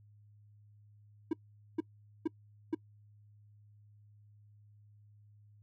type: tone bursts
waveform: triangle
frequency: 320 Hz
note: D#4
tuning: 49 cents sharp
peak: -26 dBFS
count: 4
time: 1.31-2.748 s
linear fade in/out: 5 ms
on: 22 ms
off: 450 ms
effects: noise-tail reverb RT60 0.1 s tail -23 dB re dry + added 104 Hz sine -58 dBFS peak until 5.62 s